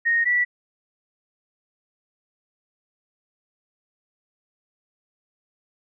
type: tone pair in turn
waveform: sine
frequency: 1860 / 1955.5 Hz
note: A#6 / B6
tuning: -4 / -18 cents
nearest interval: minor second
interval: 86 cents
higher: second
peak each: -17 dBFS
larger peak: neither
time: 0.05-0.25 / 0.25-0.45 s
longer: neither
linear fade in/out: 20 ms
effects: none